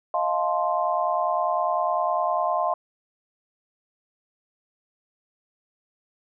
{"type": "chord", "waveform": "sine", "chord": "F dominant seventh", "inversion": "third", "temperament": "just", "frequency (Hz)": [628.6, 698.5, 873.1, 1047.7], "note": ["Eb5", "F5", "A5", "C6"], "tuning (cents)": [18, 0, -14, 2], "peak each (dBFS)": [-27, -25, -30, -26], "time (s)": [0.14, 2.74], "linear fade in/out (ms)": 2, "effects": []}